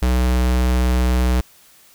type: tone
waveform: square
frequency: 62.3 Hz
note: B1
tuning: 16 cents sharp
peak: -15 dBFS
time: 0.02-1.41 s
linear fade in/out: 5 ms
effects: white hiss -50 dBFS RMS until 1.94 s